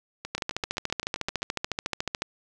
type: two click trains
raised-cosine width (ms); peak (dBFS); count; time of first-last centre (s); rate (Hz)
0.2; -10 / -17; 27 / 10; 0.35-2.221 / 0.25-1.42; 13.9 / 7.69
effects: none